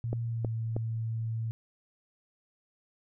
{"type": "tone with pitch glide", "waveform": "sine", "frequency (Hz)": [116.54, 112.96], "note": ["A#2", "A2"], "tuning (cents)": [0, 46], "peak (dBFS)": -30, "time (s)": [0.04, 1.51], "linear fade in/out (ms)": 0, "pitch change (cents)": -54, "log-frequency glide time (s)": [0.23, 0.51]}
{"type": "click train", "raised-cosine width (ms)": 2, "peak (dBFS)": -20, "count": 3, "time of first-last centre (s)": [0.13, 0.765], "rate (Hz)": 3.15}
{"effects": []}